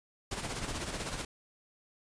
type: noise with tremolo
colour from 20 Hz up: pink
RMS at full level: -35 dBFS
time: 0.31-1.25 s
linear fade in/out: 5 ms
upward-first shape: sine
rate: 16 Hz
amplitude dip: 55%
effects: resampled to 22050 Hz